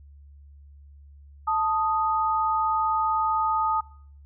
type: tone pair together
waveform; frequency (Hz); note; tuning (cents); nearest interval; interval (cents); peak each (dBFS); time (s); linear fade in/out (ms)
sine; 880 / 1244.5; A5 / D#6; 0 / 0; tritone; 600; -24; 1.47-3.81; 10
effects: noise-tail reverb RT60 0.6 s tail -23 dB re dry + added 71 Hz sine -46 dBFS peak until 4.25 s